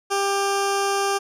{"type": "tone with notch filter", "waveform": "10% pulse", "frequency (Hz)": 396.6, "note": "G4", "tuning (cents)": 20, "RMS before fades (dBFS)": -22, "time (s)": [0.1, 1.19], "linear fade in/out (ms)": 20, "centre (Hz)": 2000, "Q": 1.4, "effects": ["low-pass 10000 Hz 12 dB/octave"]}